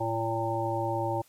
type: harmonic tone with a mistuned harmonic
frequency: 113.6 Hz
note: A#2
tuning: 44 cents flat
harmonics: 1 / 3 / 5 / 7 / 8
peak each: -33 / -33 / -33 / -33 / -33 dBFS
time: 0-1.22 s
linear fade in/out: 10 ms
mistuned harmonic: 1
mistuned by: -17 cents
effects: white hiss -61 dBFS RMS until 1.28 s + MP3 64 kbps